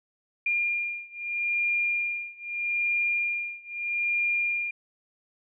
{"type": "beating tone pair", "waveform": "sine", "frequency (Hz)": [2406, 2406.79], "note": ["D7", "D7"], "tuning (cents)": [41, 42], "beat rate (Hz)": 0.79, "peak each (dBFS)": [-28, -29], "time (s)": [0.46, 4.71], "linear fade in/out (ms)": 5, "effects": []}